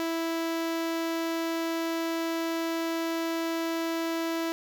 sawtooth tone with notch filter, 329.6 Hz, E4, in tune, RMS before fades -30 dBFS, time 0-4.52 s, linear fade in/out 0 ms, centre 8900 Hz, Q 1.9, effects none

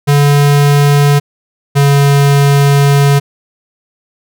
square tone pair in turn, 143.7 / 141.31 Hz, D3 / C#3, -37 / +34 cents, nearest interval unison, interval 29 cents, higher first, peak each -6 dBFS, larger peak neither, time 0.07-1.2 / 1.75-3.2 s, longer second, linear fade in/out 20 ms, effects none

